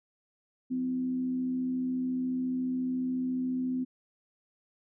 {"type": "tone with frequency modulation", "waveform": "sine", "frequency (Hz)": 255.3, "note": "C4", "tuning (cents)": -42, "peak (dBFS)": -28, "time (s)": [0.7, 3.85], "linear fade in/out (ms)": 20, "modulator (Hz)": 74.2, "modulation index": 0.26, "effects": []}